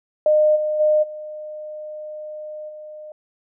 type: tone with level steps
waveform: sine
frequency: 610 Hz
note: D#5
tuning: 34 cents flat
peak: -12 / -19 / -13 / -30 / -34 dBFS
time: 0.26-3.12 s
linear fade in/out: 2 ms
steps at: 0.55 / 0.79 / 1.02 / 2.68 s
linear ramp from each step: 20 ms
effects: none